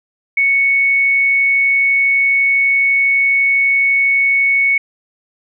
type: tone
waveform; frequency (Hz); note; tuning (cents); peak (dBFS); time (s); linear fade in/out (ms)
sine; 2217; C#7; 0; -10; 0.37-4.78; 5
effects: none